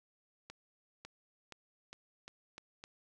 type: accelerating click train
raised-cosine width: 0.2 ms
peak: -30 dBFS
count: 7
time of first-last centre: 0.5-2.839 s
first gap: 550 ms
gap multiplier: 0.86
effects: none